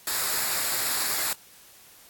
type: noise with comb filter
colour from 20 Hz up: white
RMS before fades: -27 dBFS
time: 0.07-1.33 s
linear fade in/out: 2 ms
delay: 0.33 ms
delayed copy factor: -0.55
effects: white hiss -52 dBFS RMS until 2.09 s + AAC 64 kbps